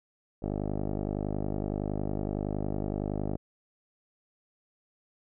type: tone with low-pass filter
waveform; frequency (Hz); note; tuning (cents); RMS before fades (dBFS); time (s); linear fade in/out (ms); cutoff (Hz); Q
10% pulse; 50.8; G#1; -38; -32; 0.42-3.37; 10; 530; 3.9
effects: none